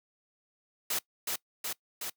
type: noise with echo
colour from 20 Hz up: white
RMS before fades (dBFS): -31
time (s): 0.9-0.99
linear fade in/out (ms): 5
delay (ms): 370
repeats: 3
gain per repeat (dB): -2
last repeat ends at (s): 2.1
effects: noise-tail reverb RT60 0.1 s tail -22 dB re dry + high-pass 150 Hz 12 dB/octave